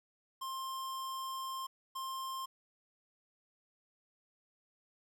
square tone bursts at uneven times, 1057 Hz, C6, 17 cents sharp, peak -39 dBFS, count 2, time 0.41-1.67 / 1.95-2.46 s, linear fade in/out 10 ms, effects 11-bit

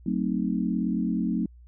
sine chord, F# diminished seventh, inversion none, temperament equal with one note detuned, 185 / 223.1 / 261.6 / 311.1 Hz, F#3 / A3 / C4 / Eb4, 0 / +24 / 0 / 0 cents, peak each -28 / -28 / -30 / -32 dBFS, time 0.06-1.46 s, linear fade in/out 5 ms, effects added 60 Hz sine -47 dBFS peak until 1.67 s

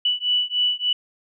sine beating tone pair, 2960 / 2963.4 Hz, F#7 / F#7, 0 / +2 cents, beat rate 3.4 Hz, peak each -22 dBFS, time 0.05-0.93 s, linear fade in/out 5 ms, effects none

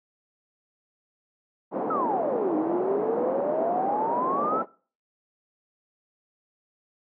white band-pass noise, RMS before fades -29 dBFS, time 1.71-4.66 s, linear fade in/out 50 ms, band 220 to 770 Hz, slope 24 dB/octave
sine exponential two-way sweep, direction down then up, 1349 to 304.7 to 1349 Hz, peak -25 dBFS, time 1.9-4.62 s, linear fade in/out 5 ms, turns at 2.56 s
effects noise-tail reverb RT60 0.4 s tail -21 dB re dry

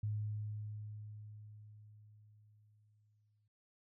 sine tone with exponential decay, 105.8 Hz, G#2, 33 cents sharp, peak -34 dBFS, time 0.03-3.48 s, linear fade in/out 5 ms, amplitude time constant 750 ms, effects none

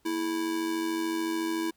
square tone with amplitude modulation, 327.7 Hz, E4, 10 cents flat, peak -26 dBFS, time 0.05-1.71 s, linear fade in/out 10 ms, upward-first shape sine, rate 93.7 Hz, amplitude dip 55%, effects pink hiss -69 dBFS RMS until 1.76 s

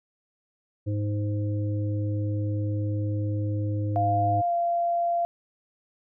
harmonic tone, 103.83 Hz, G#2, in tune, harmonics 1 / 3 / 5, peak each -25 / -33 / -38 dBFS, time 0.86-4.42 s, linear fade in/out 20 ms
sine tone with pitch glide, 698.5 to 688.5 Hz, F5 to F5, 0 to -25 cents, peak -22 dBFS, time 3.96-5.25 s, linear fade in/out 0 ms, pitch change -25 cents, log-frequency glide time 4.45-4.53 s
effects none

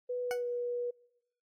sine tone with pitch glide, 493.9 to 484.9 Hz, B4 to B4, 0 to -32 cents, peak -32 dBFS, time 0.09-0.91 s, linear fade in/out 10 ms, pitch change -32 cents, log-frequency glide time 0.21-0.47 s
20% pulse tone with exponential decay, 740 Hz, F#5, in tune, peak -27 dBFS, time 0.31-0.43 s, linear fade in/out 0 ms, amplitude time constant 24 ms
effects noise-tail reverb RT60 0.9 s tail -25 dB re dry + AAC 64 kbps

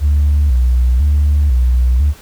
sine tone with vibrato, 67.2 Hz, C2, 47 cents sharp, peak -7 dBFS, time 0-2.14 s, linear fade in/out 50 ms, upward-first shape square, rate 1 Hz, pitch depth 140 cents each way, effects tanh soft clip ceiling -6 dBFS + pink hiss -41 dBFS RMS until 2.21 s

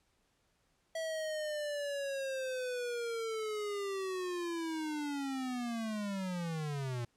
square linear sweep, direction down, 653 to 116.6 Hz, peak -36 dBFS, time 0.95-7.05 s, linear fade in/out 5 ms, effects pink hiss -75 dBFS RMS until 7.16 s + low-pass 10000 Hz 12 dB/octave

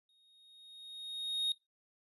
triangle tone with exponential growth, 3729 Hz, A#7, in tune, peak -27 dBFS, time 0.09-1.52 s, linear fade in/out 2 ms, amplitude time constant 310 ms, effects noise-tail reverb RT60 0.2 s tail -23 dB re dry + resampled to 32000 Hz

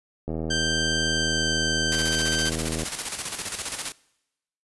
click train, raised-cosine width 2 ms, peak -17 dBFS, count 205, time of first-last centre 0.28-2.833 s, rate 79.9 Hz
15% pulse tone with pitch glide, 1568 to 1558.1 Hz, G6 to G6, 0 to -11 cents, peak -17 dBFS, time 0.5-2.5 s, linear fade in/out 10 ms, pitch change -11 cents, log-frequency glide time 1.13-1.49 s
white noise with tremolo, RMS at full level -28 dBFS, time 1.92-3.92 s, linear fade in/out 0 ms, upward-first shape square, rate 15 Hz, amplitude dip 55%
effects noise-tail reverb RT60 0.9 s tail -23 dB re dry + resampled to 24000 Hz

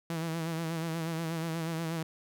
sawtooth tone with vibrato, 163.9 Hz, E3, 10 cents flat, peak -28 dBFS, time 0.1-2.03 s, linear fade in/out 2 ms, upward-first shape sine, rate 8.3 Hz, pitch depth 49 cents each way, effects none

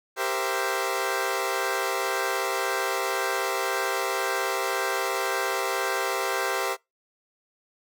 15% pulse chord, C dominant seventh, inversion second, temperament equal with one note detuned, 392 / 466.2 / 523.3 / 665.4 Hz, G4 / Bb4 / C5 / E5, 0 / 0 / 0 / +16 cents, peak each -23 / -26 / -24 / -26 dBFS, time 0.16-6.77 s, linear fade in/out 50 ms, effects noise-tail reverb RT60 0.2 s tail -24 dB re dry

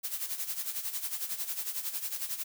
blue noise with tremolo, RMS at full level -33 dBFS, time 0.03-2.44 s, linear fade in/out 20 ms, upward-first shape sine, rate 11 Hz, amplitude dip 70%, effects none

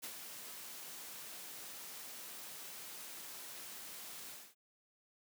white noise with ADSR envelope, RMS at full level -44 dBFS, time 0.02-4.55 s, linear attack 21 ms, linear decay 74 ms, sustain -5 dB, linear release 240 ms, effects high-pass 150 Hz 12 dB/octave

